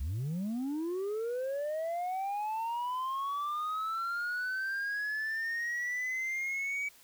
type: linear sweep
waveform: sine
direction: up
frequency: 58.8 to 2281 Hz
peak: -29 dBFS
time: 0-6.89 s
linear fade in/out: 10 ms
effects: tanh soft clip ceiling -31 dBFS + white hiss -59 dBFS RMS until 7.03 s